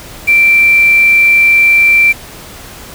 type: tone with quantisation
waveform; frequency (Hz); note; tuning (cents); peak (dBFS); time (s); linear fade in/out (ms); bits
sine; 2349; D7; 0; -4; 0.27-2.13; 20; 4
effects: pink hiss -31 dBFS RMS until 2.94 s